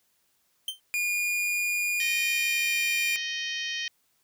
45% pulse tone with exponential decay, 3119 Hz, G7, 9 cents flat, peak -25 dBFS, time 0.68-0.8 s, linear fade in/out 2 ms, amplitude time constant 26 ms
45% pulse tone with pitch glide, 2431 to 2409 Hz, D#7 to D7, -41 to +43 cents, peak -25 dBFS, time 0.94-3.16 s, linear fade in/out 0 ms, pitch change -16 cents, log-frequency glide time 2.18-2.75 s
harmonic tone, 622.3 Hz, D#5, in tune, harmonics 3 / 4 / 5 / 6 / 7 / 8 / 9 / 10, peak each -35 / -36 / -34 / -41 / -42 / -46 / -40 / -50 dBFS, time 2-3.88 s, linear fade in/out 2 ms
effects white hiss -70 dBFS RMS until 4.23 s

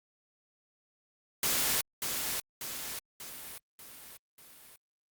white noise with echo, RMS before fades -29 dBFS, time 1.43-1.81 s, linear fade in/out 2 ms, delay 590 ms, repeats 5, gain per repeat -5 dB, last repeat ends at 4.76 s, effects Opus 48 kbps

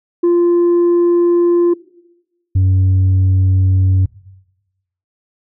sine tone pair in turn, 346.7 / 94.14 Hz, F4 / F#2, -13 / +30 cents, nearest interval octave + major seventh, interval 2257 cents, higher first, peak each -6 dBFS, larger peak neither, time 0.23-1.74 / 2.55-4.06 s, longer neither, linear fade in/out 10 ms, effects noise-tail reverb RT60 1.0 s tail -21 dB re dry + tanh soft clip ceiling -8 dBFS

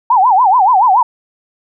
sine tone with vibrato, 870 Hz, A5, 20 cents flat, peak -6 dBFS, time 0.1-1.03 s, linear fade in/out 5 ms, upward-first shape sine, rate 7 Hz, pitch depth 280 cents each way, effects none

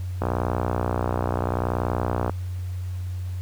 click train, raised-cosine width 1 ms, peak -10 dBFS, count 127, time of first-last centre 0.22-2.296 s, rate 60.7 Hz, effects added 91 Hz sine -27 dBFS peak until 3.41 s + pink hiss -51 dBFS RMS until 3.41 s

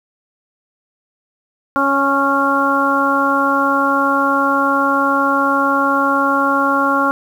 harmonic tone with a mistuned harmonic, 277.2 Hz, C#4, in tune, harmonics 1 / 2 / 3 / 4 / 5, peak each -19 / -21 / -22 / -17 / -17 dBFS, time 1.76-7.11 s, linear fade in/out 0 ms, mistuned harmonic 4, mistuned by -15 cents, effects 7-bit

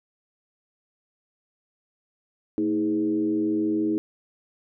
sine tone with frequency modulation, 319 Hz, D#4, 43 cents sharp, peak -21 dBFS, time 2.58-3.98 s, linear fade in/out 0 ms, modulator 93.7 Hz, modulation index 0.75, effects none

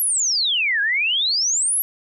sine exponential two-way sweep, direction down then up, 11840 to 1601 to 11840 Hz, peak -17 dBFS, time 0-1.82 s, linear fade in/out 0 ms, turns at 0.81 s, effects none

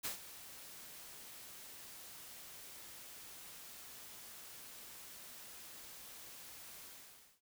white noise with ADSR envelope, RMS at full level -39 dBFS, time 0.03-7.41 s, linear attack 22 ms, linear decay 120 ms, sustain -14 dB, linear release 560 ms, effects none

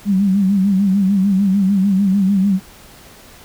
sine tone with vibrato, 195.2 Hz, G3, 7 cents flat, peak -11 dBFS, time 0.05-2.6 s, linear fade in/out 50 ms, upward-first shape sine, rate 6.7 Hz, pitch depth 83 cents each way, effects pink hiss -42 dBFS RMS until 3.44 s

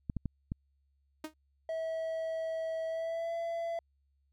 clicks, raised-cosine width 5 ms, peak -22 dBFS, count 4, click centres 0.098 / 0.167 / 0.257 / 0.519 s
sawtooth tone with exponential decay, 311.1 Hz, D#4, in tune, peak -31 dBFS, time 1.24-1.34 s, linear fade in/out 5 ms, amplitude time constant 21 ms
triangle tone with pitch glide, 648 to 672 Hz, E5 to E5, -30 to +33 cents, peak -31 dBFS, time 1.69-3.79 s, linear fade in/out 2 ms, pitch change +63 cents, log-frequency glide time 2.87-3.34 s
effects added 69 Hz sine -70 dBFS peak until 4.32 s

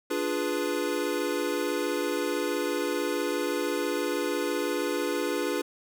square chord, D diminished seventh, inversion none, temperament equal, 293.7 / 349.2 / 415.3 / 493.9 Hz, D4 / F4 / Ab4 / Cb5, 0 / 0 / 0 / 0 cents, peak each -33 dBFS, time 0.1-5.62 s, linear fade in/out 10 ms, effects none

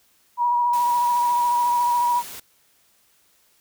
sine tone with vibrato, 964 Hz, B5, 42 cents flat, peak -17 dBFS, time 0.37-2.23 s, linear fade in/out 50 ms, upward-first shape sine, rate 14 Hz, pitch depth 23 cents each way
white noise, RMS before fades -37 dBFS, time 0.73-2.4 s, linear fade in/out 5 ms
effects white hiss -61 dBFS RMS until 3.6 s

